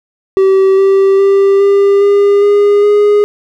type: tone with pitch steps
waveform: triangle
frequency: 384.7 / 389.4 / 394.1 / 399 / 403.8 / 408.8 / 413.7 Hz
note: G4 / G4 / G4 / G4 / G#4 / G#4 / G#4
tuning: -33 / -12 / +9 / +31 / -49 / -27 / -7 cents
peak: -3 dBFS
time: 0.37-3.24 s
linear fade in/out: 0 ms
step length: 410 ms
effects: none